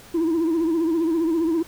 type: tone with vibrato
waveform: sine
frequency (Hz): 328.1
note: E4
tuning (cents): -8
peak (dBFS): -16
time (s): 0.14-1.63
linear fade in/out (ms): 10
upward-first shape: sine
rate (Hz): 15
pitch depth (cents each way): 78
effects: tanh soft clip ceiling -17 dBFS + pink hiss -46 dBFS RMS until 1.67 s